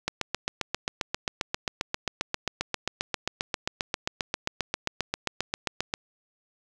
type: click train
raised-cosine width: 0.2 ms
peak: -9 dBFS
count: 45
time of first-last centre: 0.08-5.939 s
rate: 7.51 Hz
effects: none